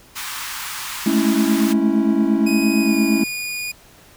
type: high-pass noise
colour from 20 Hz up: pink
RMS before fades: -29 dBFS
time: 0.15-1.74 s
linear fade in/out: 20 ms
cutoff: 920 Hz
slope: 48 dB/octave
type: chord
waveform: triangle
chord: A major seventh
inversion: third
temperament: equal with one note detuned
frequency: 211.3 / 220 / 277.2 / 329.6 Hz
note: G#3 / A3 / C#4 / E4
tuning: +30 / 0 / 0 / 0 cents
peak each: -18 dBFS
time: 1.06-3.24 s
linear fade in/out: 5 ms
type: tone with pitch glide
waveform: sawtooth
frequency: 2500 to 2451 Hz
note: D#7 to D#7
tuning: +8 to -27 cents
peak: -21 dBFS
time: 2.46-3.72 s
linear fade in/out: 10 ms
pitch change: -35 cents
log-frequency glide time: 2.8-2.95 s
effects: pink hiss -48 dBFS RMS until 4.16 s